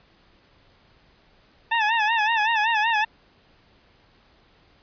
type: tone with vibrato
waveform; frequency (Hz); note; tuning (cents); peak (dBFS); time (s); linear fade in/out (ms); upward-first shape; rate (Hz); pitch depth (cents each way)
20% pulse; 883; A5; +6; -14; 1.71-3.05; 10; sine; 5.3; 97
effects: pink hiss -58 dBFS RMS until 4.82 s + resampled to 11025 Hz